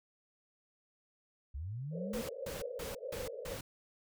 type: linear sweep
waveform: sine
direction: up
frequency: 61.4 to 233.1 Hz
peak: -38 dBFS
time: 1.54-2.22 s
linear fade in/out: 10 ms
type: band-pass noise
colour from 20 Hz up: pink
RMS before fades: -43 dBFS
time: 1.91-3.58 s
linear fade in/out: 50 ms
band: 460 to 570 Hz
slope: 96 dB/octave
type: noise bursts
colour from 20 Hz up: pink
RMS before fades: -44 dBFS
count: 5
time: 2.13-3.61 s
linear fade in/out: 5 ms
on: 160 ms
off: 170 ms
effects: none